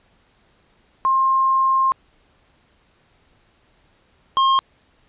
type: tone pair in turn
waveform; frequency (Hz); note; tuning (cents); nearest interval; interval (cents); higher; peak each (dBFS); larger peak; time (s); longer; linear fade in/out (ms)
sine / square; 1062 / 1068.8; C6 / C6; +25 / +36; unison; 11; second; -14; neither; 1.05-1.92 / 4.37-4.59; first; 0
effects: pink hiss -59 dBFS RMS until 5.08 s + resampled to 8000 Hz